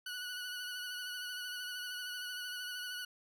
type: tone with vibrato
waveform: 20% pulse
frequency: 1475 Hz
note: F#6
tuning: 6 cents flat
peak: -35 dBFS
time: 0.06-3.05 s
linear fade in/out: 5 ms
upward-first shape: sine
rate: 13 Hz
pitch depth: 27 cents each way
effects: none